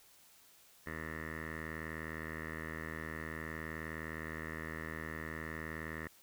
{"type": "tone with low-pass filter", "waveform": "10% pulse", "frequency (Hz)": 79.5, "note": "D#2", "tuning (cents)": 38, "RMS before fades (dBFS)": -43, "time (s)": [0.86, 6.08], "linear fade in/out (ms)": 10, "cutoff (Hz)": 1800, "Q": 9.1, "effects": ["white hiss -63 dBFS RMS until 6.22 s"]}